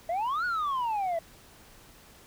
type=exponential two-way sweep; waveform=sine; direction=up then down; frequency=648 to 1480 to 648 Hz; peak=-24 dBFS; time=0.09-1.19 s; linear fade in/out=5 ms; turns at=0.45 s; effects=tanh soft clip ceiling -26 dBFS + pink hiss -54 dBFS RMS until 2.26 s